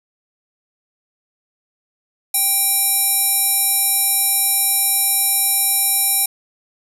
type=tone with band-pass filter; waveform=square; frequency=784 Hz; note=G5; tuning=in tune; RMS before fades=-17 dBFS; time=2.34-6.26 s; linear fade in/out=5 ms; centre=11000 Hz; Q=4.2; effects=none

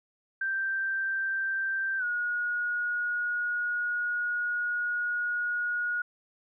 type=tone with pitch glide; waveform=sine; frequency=1568 to 1446.2 Hz; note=G6 to F#6; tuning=0 to -40 cents; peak=-27 dBFS; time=0.41-6.02 s; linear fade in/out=5 ms; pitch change=-140 cents; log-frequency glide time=1.98-2.04 s; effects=none

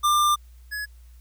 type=tone pair in turn; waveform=square; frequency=1193 / 1687.2 Hz; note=D6 / G#6; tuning=+27 / +27 cents; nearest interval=tritone; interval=600 cents; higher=second; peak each=-18 / -29 dBFS; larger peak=first; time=0.03-0.36 / 0.71-0.86 s; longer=first; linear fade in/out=20 ms; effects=added 60 Hz sine -45 dBFS peak until 1.2 s + white hiss -63 dBFS RMS until 1.2 s

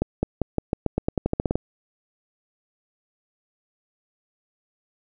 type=accelerating click train; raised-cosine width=2 ms; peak=-8 dBFS; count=15; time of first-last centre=0.02-1.556 s; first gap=210 ms; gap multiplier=0.89; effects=none

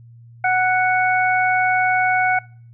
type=harmonic tone; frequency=740 Hz; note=F#5; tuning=in tune; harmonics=1 / 2 / 3; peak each=-17 / -20 / -22 dBFS; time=0.44-2.39 s; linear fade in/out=5 ms; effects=noise-tail reverb RT60 0.5 s tail -25 dB re dry + added 117 Hz sine -41 dBFS peak until 2.73 s

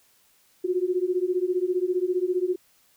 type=beating tone pair; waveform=sine; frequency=356.1 / 371.1 Hz; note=F4 / F#4; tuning=+34 / +5 cents; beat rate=15 Hz; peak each=-25 dBFS; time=0.64-2.56 s; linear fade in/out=10 ms; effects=white hiss -62 dBFS RMS until 2.96 s

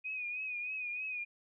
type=tone with vibrato; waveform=sine; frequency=2489 Hz; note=D#7; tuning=in tune; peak=-36 dBFS; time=0.04-1.25 s; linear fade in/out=20 ms; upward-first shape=triangle; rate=3.2 Hz; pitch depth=65 cents each way; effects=none

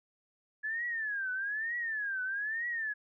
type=tone with vibrato; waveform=sine; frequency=1700 Hz; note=G#6; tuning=40 cents sharp; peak=-32 dBFS; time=0.63-2.94 s; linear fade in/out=20 ms; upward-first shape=triangle; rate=1.1 Hz; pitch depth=230 cents each way; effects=none

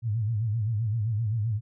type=tone with vibrato; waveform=sine; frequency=110 Hz; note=A2; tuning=in tune; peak=-24 dBFS; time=0.02-1.61 s; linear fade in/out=50 ms; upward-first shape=sine; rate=7.7 Hz; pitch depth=130 cents each way; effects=none

